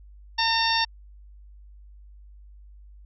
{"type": "harmonic tone", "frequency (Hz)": 909, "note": "A#5", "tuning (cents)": -44, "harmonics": [1, 2, 3, 4, 5, 6], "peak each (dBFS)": [-25, -28, -30, -28, -29, -28], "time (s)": [0.38, 0.85], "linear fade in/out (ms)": 10, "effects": ["added 50 Hz sine -45 dBFS peak until 3.05 s"]}